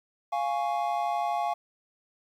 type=chord; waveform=triangle; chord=Db major; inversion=first; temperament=equal; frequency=698.5 / 830.6 / 1108.7 Hz; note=F5 / Ab5 / Db6; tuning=0 / 0 / 0 cents; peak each=-27 / -28 / -33 dBFS; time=0.32-1.54 s; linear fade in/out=10 ms; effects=10-bit